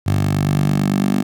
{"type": "tone with high-pass filter sweep", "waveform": "10% pulse", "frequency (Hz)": 49, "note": "G1", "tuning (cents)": 0, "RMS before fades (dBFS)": -17, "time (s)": [0.06, 1.23], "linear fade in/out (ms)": 10, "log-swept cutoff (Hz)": [100, 220], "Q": 3.5, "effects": []}